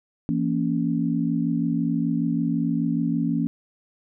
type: chord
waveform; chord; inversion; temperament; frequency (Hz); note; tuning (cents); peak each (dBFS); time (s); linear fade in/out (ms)
sine; A# diminished; second; just; 167.82 / 233.1 / 279.7; E3 / A#3 / C#4; +31 / 0 / +16; -25; 0.29-3.47; 0
effects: none